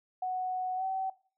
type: tone with pitch glide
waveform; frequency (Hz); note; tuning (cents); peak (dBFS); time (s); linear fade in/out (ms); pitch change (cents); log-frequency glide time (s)
sine; 740 to 763; F#5 to G5; 0 to -47; -30; 0.22-1.1; 5; +53; 0.76-0.84
effects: noise-tail reverb RT60 0.4 s tail -19 dB re dry